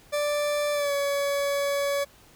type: tone with pitch glide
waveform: 40% pulse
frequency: 587.3 to 565 Hz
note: D5 to C#5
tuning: 0 to +33 cents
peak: -23 dBFS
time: 0.12-2.05 s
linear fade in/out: 20 ms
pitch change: -67 cents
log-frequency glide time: 0.73-0.93 s
effects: pink hiss -55 dBFS RMS until 2.35 s